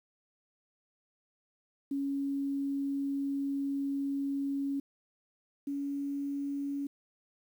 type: tone pair in turn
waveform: sine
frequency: 277.9 / 281.3 Hz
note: C#4 / C#4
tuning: +4 / +26 cents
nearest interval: unison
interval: 22 cents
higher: second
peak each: -30 / -32 dBFS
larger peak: first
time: 1.91-4.8 / 5.67-6.87 s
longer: first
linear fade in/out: 5 ms
effects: 10-bit